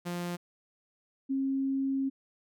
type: tone pair in turn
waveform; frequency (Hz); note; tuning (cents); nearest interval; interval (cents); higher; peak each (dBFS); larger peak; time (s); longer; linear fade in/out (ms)
sawtooth / sine; 175 / 269.9; F3 / C#4; +4 / -46; minor sixth; 750; second; -29 / -27; second; 0.05-0.37 / 1.29-2.1; second; 20
effects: none